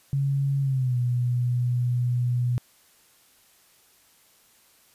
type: tone with pitch glide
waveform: sine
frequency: 138.59 to 122.76 Hz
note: C#3 to B2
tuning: 0 to -10 cents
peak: -21 dBFS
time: 0.13-2.58 s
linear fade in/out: 0 ms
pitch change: -210 cents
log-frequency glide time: 0.61-0.97 s
effects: white hiss -59 dBFS RMS until 4.94 s + resampled to 32000 Hz